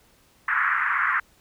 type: band-pass noise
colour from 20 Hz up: white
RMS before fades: -23 dBFS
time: 0.48-1.2 s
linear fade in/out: 5 ms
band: 1100 to 1900 Hz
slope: 48 dB/octave
effects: pink hiss -59 dBFS RMS until 1.4 s